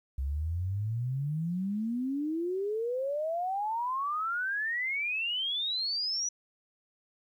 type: exponential sweep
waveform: sine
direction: up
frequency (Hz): 65.1 to 5940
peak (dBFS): -29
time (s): 0.18-6.29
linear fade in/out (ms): 5
effects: 11-bit